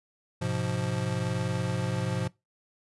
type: chord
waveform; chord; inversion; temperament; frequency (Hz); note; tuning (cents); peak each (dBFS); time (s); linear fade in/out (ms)
square; F diminished; first; just; 104.77 / 125.72 / 174.61; Ab2 / Cb3 / F3; +16 / +31 / 0; -34 / -32 / -33; 0.41-2.28; 10
effects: noise-tail reverb RT60 0.2 s tail -21 dB re dry + resampled to 24000 Hz